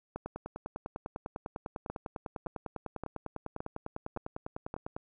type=two click trains; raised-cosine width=1 ms; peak=-23 / -24 dBFS; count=6 / 49; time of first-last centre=1.9-4.741 / 0.16-4.965 s; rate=1.76 / 9.99 Hz; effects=none